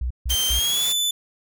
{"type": "tone bursts", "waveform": "sine", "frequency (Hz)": 61.74, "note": "B1", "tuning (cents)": 0, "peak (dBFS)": -22, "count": 3, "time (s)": [0.01, 0.595], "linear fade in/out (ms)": 5, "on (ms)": 95, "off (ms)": 150}
{"type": "noise", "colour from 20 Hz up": "white", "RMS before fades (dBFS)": -31, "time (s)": [0.29, 0.93], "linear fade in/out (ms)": 10}
{"type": "tone with pitch glide", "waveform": "sawtooth", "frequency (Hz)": [3136, 3500], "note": ["G7", "A7"], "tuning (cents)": [0, -10], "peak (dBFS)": -17, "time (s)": [0.3, 1.11], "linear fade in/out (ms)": 5, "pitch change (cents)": 190, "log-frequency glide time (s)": [0.49, 0.88]}
{"effects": []}